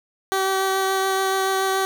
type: tone with vibrato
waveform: 15% pulse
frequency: 383.8 Hz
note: G4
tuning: 37 cents flat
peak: -13 dBFS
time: 0.32-1.85 s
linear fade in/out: 0 ms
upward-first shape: triangle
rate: 7 Hz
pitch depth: 12 cents each way
effects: none